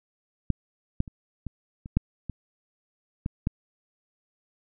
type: clicks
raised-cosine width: 5 ms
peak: -10 / -11 / -28 / -21 / -26 / -8 / -20 / -16 / -12 dBFS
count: 9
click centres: 0.503 / 1.004 / 1.078 / 1.467 / 1.859 / 1.97 / 2.297 / 3.261 / 3.471 s
effects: none